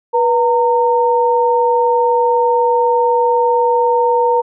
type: tone pair together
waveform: sine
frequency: 486.3 / 918 Hz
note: B4 / A#5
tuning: -27 / -27 cents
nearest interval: major seventh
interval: 1100 cents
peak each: -13 dBFS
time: 0.13-4.42 s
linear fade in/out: 20 ms
effects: none